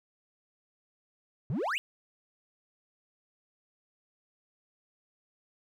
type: exponential sweep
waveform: triangle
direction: up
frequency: 113.3 to 3026 Hz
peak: -27 dBFS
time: 1.5-1.78 s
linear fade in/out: 0 ms
effects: none